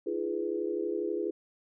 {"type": "chord", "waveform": "sine", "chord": "F half-diminished seventh", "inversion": "third", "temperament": "equal with one note detuned", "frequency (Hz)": [311.1, 343.4, 415.3, 493.9], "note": ["Eb4", "F4", "Ab4", "Cb5"], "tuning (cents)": [0, -29, 0, 0], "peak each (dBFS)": [-39, -33, -33, -38], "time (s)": [0.06, 1.31], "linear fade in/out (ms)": 10, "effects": []}